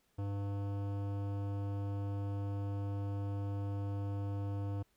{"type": "tone with hard clipping", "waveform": "sine", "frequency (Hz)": 100, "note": "G2", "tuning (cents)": 35, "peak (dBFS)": -37, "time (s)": [0.18, 4.83], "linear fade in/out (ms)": 10, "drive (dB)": 16, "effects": ["pink hiss -75 dBFS RMS until 4.96 s"]}